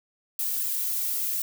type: noise with flanger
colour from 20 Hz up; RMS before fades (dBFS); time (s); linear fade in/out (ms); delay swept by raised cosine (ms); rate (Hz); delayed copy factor
violet; -28; 0.39-1.42; 2; 1.5 to 2.23; 3.8; +0.6
effects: none